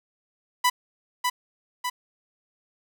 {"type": "tone with echo", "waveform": "sawtooth", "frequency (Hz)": 992, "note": "B5", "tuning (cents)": 7, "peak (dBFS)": -14, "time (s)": [0.64, 0.7], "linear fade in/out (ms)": 10, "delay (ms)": 600, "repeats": 2, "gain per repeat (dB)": -4, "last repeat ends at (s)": 1.9, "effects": []}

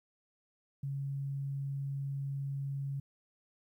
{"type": "tone", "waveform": "sine", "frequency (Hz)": 138.59, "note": "C#3", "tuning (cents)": 0, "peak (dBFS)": -34, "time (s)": [0.83, 3], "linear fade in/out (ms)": 5, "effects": ["12-bit"]}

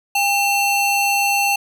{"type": "ring-modulated tone", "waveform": "45% pulse", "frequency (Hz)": 1755, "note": "A6", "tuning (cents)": -5, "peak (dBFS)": -12, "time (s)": [0.15, 1.56], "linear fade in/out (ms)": 5, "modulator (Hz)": 951, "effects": []}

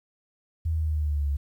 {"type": "exponential sweep", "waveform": "sine", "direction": "down", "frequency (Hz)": [81.8, 69.7], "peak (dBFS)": -23, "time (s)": [0.65, 1.37], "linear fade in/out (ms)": 10, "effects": ["10-bit"]}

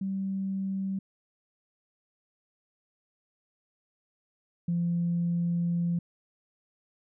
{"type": "tone pair in turn", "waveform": "sine", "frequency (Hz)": [192.9, 171.85], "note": ["G3", "F3"], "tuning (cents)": [-28, -28], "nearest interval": "major second", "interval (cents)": 200, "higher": "first", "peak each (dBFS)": [-28, -24], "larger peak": "second", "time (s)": [[0.01, 0.99], [4.68, 5.99]], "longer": "second", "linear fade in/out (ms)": 5, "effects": ["tanh soft clip ceiling -20 dBFS"]}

